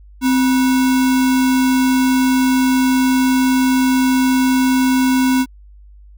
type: tone with sample-and-hold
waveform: sine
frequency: 259.6 Hz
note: C4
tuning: 13 cents flat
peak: -11 dBFS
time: 0.21-5.46 s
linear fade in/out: 50 ms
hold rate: 1225 Hz
effects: added 50 Hz sine -39 dBFS peak until 6.17 s